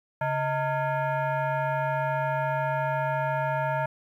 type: tone with frequency modulation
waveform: sine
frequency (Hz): 139.1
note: C#3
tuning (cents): +6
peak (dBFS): -24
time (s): 0.21-3.86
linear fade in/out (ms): 5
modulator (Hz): 768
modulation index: 1.6
effects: 10-bit